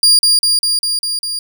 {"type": "tone with echo", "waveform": "35% pulse", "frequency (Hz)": 4800, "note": "D8", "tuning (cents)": 37, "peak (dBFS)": -5, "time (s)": [0.03, 0.19], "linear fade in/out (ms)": 2, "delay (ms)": 200, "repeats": 6, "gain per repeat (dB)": -2, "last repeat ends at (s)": 1.39, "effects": []}